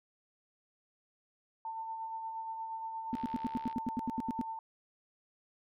sine tone with tremolo, 896 Hz, A5, 31 cents sharp, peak -36 dBFS, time 1.65-4.59 s, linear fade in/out 2 ms, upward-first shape sine, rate 8.5 Hz, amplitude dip 35%
sine tone bursts, 244.4 Hz, B3, 18 cents flat, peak -30 dBFS, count 13, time 3.13-4.413 s, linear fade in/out 0 ms, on 23 ms, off 82 ms
click train, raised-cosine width 0.3 ms, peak -37 dBFS, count 41, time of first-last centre 3.14-3.727 s, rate 68.1 Hz
effects none

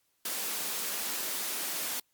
white high-pass noise, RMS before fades -34 dBFS, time 0.25-2 s, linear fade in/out 5 ms, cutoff 190 Hz, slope 24 dB/octave, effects white hiss -74 dBFS RMS until 2.13 s + Opus 48 kbps

